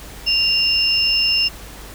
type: tone pair together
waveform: sine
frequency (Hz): 2794 / 5274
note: F7 / E8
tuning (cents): 0 / 0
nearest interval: major seventh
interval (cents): 1100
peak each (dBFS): -17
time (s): 0.26-1.49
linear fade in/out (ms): 20
effects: added 50 Hz sine -38 dBFS peak until 1.94 s + pink hiss -38 dBFS RMS until 1.94 s